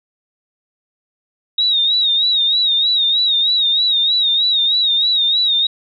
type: tone with vibrato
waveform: sine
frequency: 3774 Hz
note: A#7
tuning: 21 cents sharp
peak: -12 dBFS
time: 1.58-5.67 s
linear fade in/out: 5 ms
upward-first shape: sine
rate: 3.2 Hz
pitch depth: 81 cents each way
effects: none